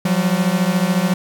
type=beating tone pair; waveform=45% pulse; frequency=175.6 / 189.6 Hz; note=F3 / F#3; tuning=+10 / +43 cents; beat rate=14 Hz; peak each=-18 dBFS; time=0.05-1.14 s; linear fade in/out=5 ms; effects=none